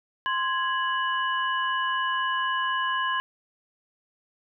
sine tone cluster, 1044 / 1660 / 2950 Hz, C6 / G#6 / F#7, -4 / -1 / -6 cents, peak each -26 / -28 / -33 dBFS, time 0.26-3.2 s, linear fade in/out 0 ms, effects none

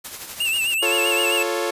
white noise with tremolo, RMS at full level -32 dBFS, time 0.04-0.75 s, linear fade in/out 10 ms, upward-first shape triangle, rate 12 Hz, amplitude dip 55%
square tone with vibrato, 2739 Hz, F7, 34 cents flat, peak -20 dBFS, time 0.4-1.43 s, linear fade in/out 5 ms, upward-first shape sine, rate 7.7 Hz, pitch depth 81 cents each way
sawtooth chord, F augmented, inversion none, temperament equal, 349.2 / 440 / 554.4 Hz, F4 / A4 / C#5, 0 / 0 / 0 cents, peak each -22 dBFS, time 0.82-1.71 s, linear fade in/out 10 ms
effects resampled to 32000 Hz

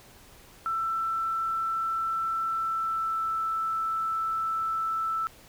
sine tone with pitch glide, 1333 to 1321.5 Hz, E6 to E6, +19 to +4 cents, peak -26 dBFS, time 0.66-5.27 s, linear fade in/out 0 ms, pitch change -15 cents, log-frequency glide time 2.5-3.37 s, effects pink hiss -53 dBFS RMS until 5.48 s

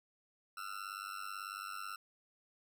40% pulse tone with amplitude modulation, 1347 Hz, E6, 37 cents sharp, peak -37 dBFS, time 0.57-1.96 s, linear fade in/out 5 ms, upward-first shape sine, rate 98.2 Hz, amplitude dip 100%, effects none

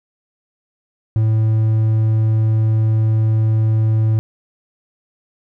triangle tone, 110 Hz, A2, in tune, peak -10 dBFS, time 1.16-4.19 s, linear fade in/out 0 ms, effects none

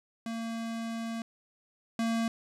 square tone pair in turn, 228.1 / 228.1 Hz, A#3 / A#3, -37 / -37 cents, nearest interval unison, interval 0 cents, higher neither, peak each -34 / -28 dBFS, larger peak second, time 0.26-1.22 / 1.99-2.28 s, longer first, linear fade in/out 2 ms, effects low-pass 9000 Hz 12 dB/octave + 11-bit

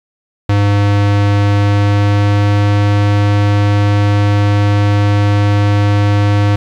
square tone with pitch glide, 101.7 to 102.35 Hz, G#2 to G#2, -36 to -25 cents, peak -9 dBFS, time 0.49-6.56 s, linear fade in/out 5 ms, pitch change +11 cents, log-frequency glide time 1.5-2.63 s, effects low-pass 4000 Hz 12 dB/octave + 7-bit

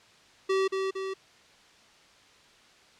square tone with echo, 384 Hz, G4, 36 cents flat, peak -24 dBFS, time 0.49-0.68 s, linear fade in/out 10 ms, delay 230 ms, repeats 2, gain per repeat -4 dB, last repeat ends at 1.14 s, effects white hiss -57 dBFS RMS until 2.99 s + low-pass 5000 Hz 12 dB/octave

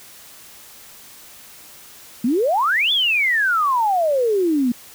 sine exponential two-way sweep, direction up then down, 220 to 3520 to 233.1 Hz, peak -15 dBFS, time 2.24-4.72 s, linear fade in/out 5 ms, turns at 2.92 s, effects white hiss -43 dBFS RMS until 4.94 s

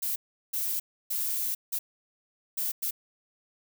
violet noise bursts at uneven times, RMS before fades -30 dBFS, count 6, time 0.02-0.16 / 0.53-0.8 / 1.1-1.55 / 1.72-1.79 / 2.57-2.72 / 2.82-2.91 s, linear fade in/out 10 ms, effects none

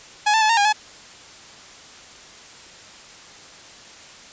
sawtooth tone with pitch steps, 839 / 885 / 861 / 918 / 813 / 852 Hz, G#5 / A5 / A5 / A#5 / G#5 / G#5, +17 / +10 / -38 / -27 / -37 / +44 cents, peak -11 dBFS, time 0.26-0.728 s, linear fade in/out 10 ms, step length 78 ms, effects white hiss -43 dBFS RMS until 4.32 s + resampled to 16000 Hz

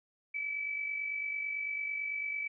sine tone with amplitude modulation, 2300 Hz, D7, 37 cents flat, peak -31 dBFS, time 0.34-2.48 s, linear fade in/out 10 ms, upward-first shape sine, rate 49 Hz, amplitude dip 50%, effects none

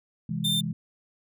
sine chord, C augmented, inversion none, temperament equal, 130.81 / 164.81 / 207.7 Hz, C3 / E3 / G#3, 0 / 0 / 0 cents, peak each -34 / -30 / -32 dBFS, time 0.29-0.73 s, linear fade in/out 5 ms
45% pulse tone, 3588 Hz, A7, 33 cents sharp, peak -24 dBFS, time 0.44-0.61 s, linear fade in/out 10 ms
effects none

